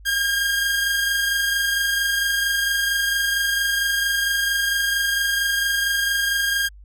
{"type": "tone pair together", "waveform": "sawtooth", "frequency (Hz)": [1613.6, 1638], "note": ["G6", "G#6"], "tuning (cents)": [50, -24], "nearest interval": "unison", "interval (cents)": 26, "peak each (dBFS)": [-16, -26], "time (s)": [0.05, 6.69], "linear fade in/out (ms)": 20, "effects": ["added 50 Hz sine -41 dBFS peak until 6.84 s"]}